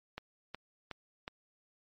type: click train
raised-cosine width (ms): 0.3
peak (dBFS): -24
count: 4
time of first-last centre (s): 0.18-1.279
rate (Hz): 2.73
effects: MP3 64 kbps